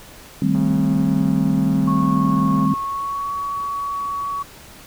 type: chord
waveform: sine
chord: A half-diminished seventh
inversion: second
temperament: equal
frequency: 155.56 / 196 / 220 / 261.6 Hz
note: Eb3 / G3 / A3 / C4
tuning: 0 / 0 / 0 / 0 cents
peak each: -21 / -19 / -24 / -20 dBFS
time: 0.42-2.74 s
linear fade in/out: 2 ms
type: click train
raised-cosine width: 1 ms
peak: -22 dBFS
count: 287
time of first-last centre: 0.55-2.653 s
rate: 136 Hz
type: tone with pitch glide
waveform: sine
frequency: 1098 to 1126.3 Hz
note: C#6 to C#6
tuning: -17 to +27 cents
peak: -22 dBFS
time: 1.87-4.43 s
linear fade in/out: 10 ms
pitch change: +44 cents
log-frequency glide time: 2.8-3.31 s
effects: pink hiss -42 dBFS RMS until 4.86 s